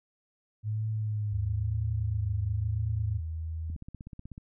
sine tone with vibrato, 106.4 Hz, G#2, 42 cents sharp, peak -28 dBFS, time 0.63-3.21 s, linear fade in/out 50 ms, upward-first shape triangle, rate 1 Hz, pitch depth 53 cents each way
sine tone with pitch glide, 77.78 to 80.71 Hz, D#2 to E2, 0 to -36 cents, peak -32 dBFS, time 1.32-3.76 s, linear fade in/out 10 ms, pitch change +64 cents, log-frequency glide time 1.55-3.52 s
click train, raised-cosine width 5 ms, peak -30 dBFS, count 12, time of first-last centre 3.7-4.379 s, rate 16.2 Hz
effects none

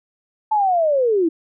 sine linear sweep, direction down, 880 to 311.1 Hz, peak -14 dBFS, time 0.51-1.29 s, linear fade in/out 10 ms, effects none

